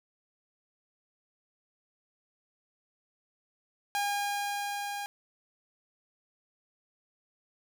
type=tone with level ramp; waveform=sawtooth; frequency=812 Hz; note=G#5; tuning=39 cents flat; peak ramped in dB=-24 to -31 dBFS; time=3.95-5.06 s; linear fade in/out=0 ms; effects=none